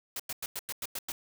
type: noise bursts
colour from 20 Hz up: white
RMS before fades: -36 dBFS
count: 8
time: 0.16-1.12 s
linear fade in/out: 2 ms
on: 36 ms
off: 96 ms
effects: none